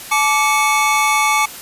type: tone cluster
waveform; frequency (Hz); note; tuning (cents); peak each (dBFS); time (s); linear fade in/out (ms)
square; 862 / 1168 / 2218; A5 / D6 / C#7; -36 / -10 / 0; -18; 0.11-1.46; 10
effects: white hiss -33 dBFS RMS until 1.61 s + resampled to 32000 Hz